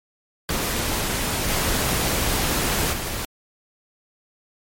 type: noise with level steps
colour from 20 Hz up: pink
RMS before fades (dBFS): -24 / -22 / -28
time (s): 0.49-3.25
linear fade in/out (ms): 2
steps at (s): 1.48 / 2.92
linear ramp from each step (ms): 20
effects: MP3 64 kbps